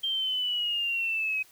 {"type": "linear sweep", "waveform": "sine", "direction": "down", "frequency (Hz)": [3171, 2528], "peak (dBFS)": -26, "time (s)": [0.03, 1.43], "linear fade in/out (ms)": 10, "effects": ["white hiss -57 dBFS RMS until 1.51 s"]}